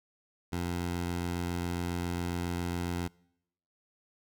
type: tone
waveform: 15% pulse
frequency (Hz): 87.31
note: F2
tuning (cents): 0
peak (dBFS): -25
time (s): 0.52-3.08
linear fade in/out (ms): 10
effects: noise-tail reverb RT60 0.8 s tail -25 dB re dry